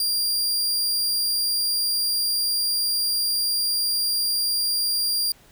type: tone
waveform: sawtooth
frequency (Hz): 4777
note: D8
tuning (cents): +29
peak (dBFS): -18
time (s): 0-5.32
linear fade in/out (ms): 2
effects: pink hiss -54 dBFS RMS until 5.51 s